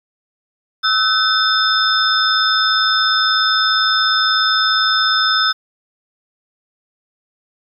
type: tone cluster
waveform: sine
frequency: 1299 / 1516 / 3580 / 5150 Hz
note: E6 / F#6 / A7 / E8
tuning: -26 / +42 / +29 / -41 cents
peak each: -18 dBFS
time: 0.83-5.53 s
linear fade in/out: 20 ms
effects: 8-bit